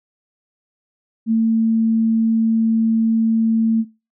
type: tone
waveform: sine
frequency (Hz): 224.7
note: A3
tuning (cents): +37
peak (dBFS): -13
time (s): 1.26-3.85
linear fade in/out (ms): 50
effects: noise-tail reverb RT60 0.3 s tail -23 dB re dry